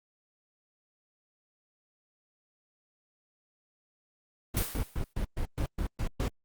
brown noise bursts, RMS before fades -30 dBFS, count 9, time 4.54-6.283 s, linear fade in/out 5 ms, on 87 ms, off 120 ms
white noise with exponential decay, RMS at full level -31 dBFS, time 4.57-5.13 s, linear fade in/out 0 ms, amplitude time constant 120 ms
effects Opus 32 kbps

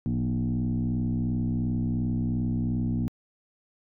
sine tone with frequency modulation, 170 Hz, F3, 46 cents flat, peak -23 dBFS, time 0.06-3.08 s, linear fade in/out 0 ms, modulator 62.8 Hz, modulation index 1.6, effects tanh soft clip ceiling -20 dBFS

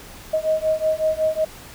sine beating tone pair, 626 / 631.4 Hz, D#5 / D#5, +10 / +25 cents, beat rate 5.4 Hz, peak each -21 dBFS, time 0.33-1.45 s, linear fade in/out 10 ms, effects pink hiss -41 dBFS RMS until 1.74 s

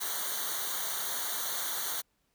white noise with comb filter, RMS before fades -34 dBFS, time 0-2.02 s, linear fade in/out 20 ms, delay 0.39 ms, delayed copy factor -0.95, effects pink hiss -75 dBFS RMS until 2.34 s

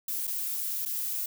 violet noise with dropouts, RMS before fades -32 dBFS, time 0.08-1.26 s, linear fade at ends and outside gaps 5 ms, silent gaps 0.271-0.275 / 0.853-0.858 s, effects none

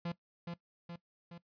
45% pulse tone with echo, 171.5 Hz, F3, 31 cents flat, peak -35 dBFS, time 0.05-0.12 s, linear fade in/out 5 ms, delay 420 ms, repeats 3, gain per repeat -4 dB, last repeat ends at 1.38 s, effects noise-tail reverb RT60 0.1 s tail -18 dB re dry + resampled to 11025 Hz

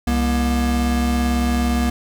square tone pair together, 66.7 / 238.7 Hz, C2 / A#3, +34 / +41 cents, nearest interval octave + minor seventh, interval 2207 cents, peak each -20 dBFS, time 0.07-1.9 s, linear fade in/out 5 ms, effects none

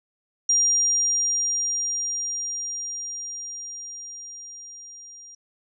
sine tone with level ramp, 5700 Hz, F8, 34 cents sharp, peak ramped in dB -16 to -42 dBFS, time 0.49-5.35 s, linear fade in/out 5 ms, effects none

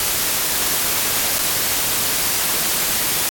white noise with dropouts, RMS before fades -19 dBFS, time 0-3.29 s, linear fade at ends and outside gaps 1 ms, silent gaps 1.385-1.389 s, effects AAC 64 kbps

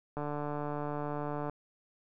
click train, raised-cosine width 1 ms, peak -23 dBFS, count 196, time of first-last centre 0.17-1.497 s, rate 147 Hz, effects none

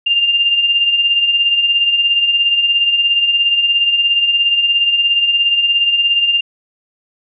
sine beating tone pair, 2783 / 2800 Hz, F7 / F7, -7 / +4 cents, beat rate 17 Hz, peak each -20 / -11 dBFS, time 0.06-6.41 s, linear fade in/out 10 ms, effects none

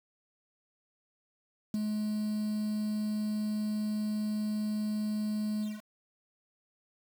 triangle tone with ADSR envelope, 212.5 Hz, G#3, 40 cents sharp, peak -22 dBFS, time 1.74-5.82 s, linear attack 3 ms, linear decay 13 ms, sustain -5 dB, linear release 200 ms, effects tanh soft clip ceiling -23 dBFS + 8-bit

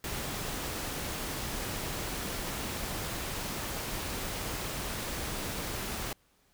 pink noise, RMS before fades -36 dBFS, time 0.04-6.13 s, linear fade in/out 2 ms, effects pink hiss -68 dBFS RMS until 6.53 s

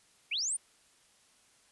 sine linear sweep, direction up, 2125 to 9530 Hz, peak -30 dBFS, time 0.31-0.57 s, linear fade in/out 10 ms, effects white hiss -65 dBFS RMS until 1.71 s + resampled to 24000 Hz

